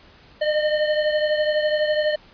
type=beating tone pair; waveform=square; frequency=606 / 618 Hz; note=D#5 / D#5; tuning=-46 / -12 cents; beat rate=12 Hz; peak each=-20 / -27 dBFS; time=0.41-2.16 s; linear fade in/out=10 ms; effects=pink hiss -50 dBFS RMS until 2.33 s + resampled to 11025 Hz